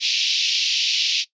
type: band-pass noise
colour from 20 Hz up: pink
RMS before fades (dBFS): -21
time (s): 0-1.25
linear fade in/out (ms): 50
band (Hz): 2600 to 5600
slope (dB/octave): 48
effects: noise-tail reverb RT60 0.1 s tail -17 dB re dry + resampled to 16000 Hz